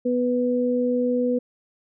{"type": "tone pair together", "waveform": "sine", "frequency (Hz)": [246.9, 493.9], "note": ["B3", "B4"], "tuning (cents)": [0, 0], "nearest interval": "octave", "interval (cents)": 1200, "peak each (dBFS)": -22, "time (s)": [0.05, 1.39], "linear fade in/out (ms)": 10, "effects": []}